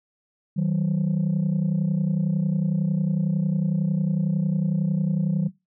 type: tone pair together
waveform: sine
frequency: 157.8 / 188.8 Hz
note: D#3 / F#3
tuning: +25 / +35 cents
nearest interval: minor third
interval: 310 cents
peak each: -21 dBFS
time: 0.56-5.49 s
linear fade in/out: 20 ms
effects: noise-tail reverb RT60 0.2 s tail -18 dB re dry + tanh soft clip ceiling -17 dBFS